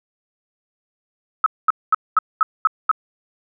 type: tone bursts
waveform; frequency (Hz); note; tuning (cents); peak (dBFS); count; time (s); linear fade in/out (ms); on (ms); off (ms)
sine; 1287; E6; -42; -10; 7; 1.44-2.914; 2; 22; 220
effects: none